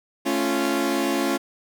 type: chord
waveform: sawtooth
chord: A augmented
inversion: none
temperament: equal with one note detuned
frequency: 220 / 277.2 / 346.8 Hz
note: A3 / C#4 / E#4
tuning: 0 / 0 / -12 cents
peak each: -25 / -20 / -21 dBFS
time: 0.25-1.38 s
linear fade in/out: 20 ms
effects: none